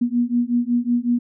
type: beating tone pair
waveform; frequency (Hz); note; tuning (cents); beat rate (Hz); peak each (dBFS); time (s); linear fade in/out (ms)
sine; 238.2 / 243.6; A#3 / B3; +38 / -24; 5.4; -20; 0.01-1.19; 10
effects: none